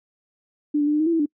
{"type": "tone with pitch steps", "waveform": "sine", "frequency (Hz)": [296.3, 291.1, 297.5, 301, 313.5, 336.7, 326.6, 293.8], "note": ["D4", "D4", "D4", "D4", "D#4", "E4", "E4", "D4"], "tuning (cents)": [15, -15, 22, 43, 13, 37, -16, 1], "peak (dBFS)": -17, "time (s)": [0.74, 1.26], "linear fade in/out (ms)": 10, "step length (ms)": 65, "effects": ["noise-tail reverb RT60 0.1 s tail -26 dB re dry"]}